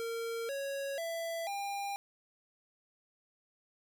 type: tone with pitch steps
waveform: square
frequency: 460 / 553.4 / 665.7 / 800.9 Hz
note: A#4 / C#5 / E5 / G5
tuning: -23 / -3 / +17 / +37 cents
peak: -36 dBFS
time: 0-1.96 s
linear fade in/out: 0 ms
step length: 490 ms
effects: none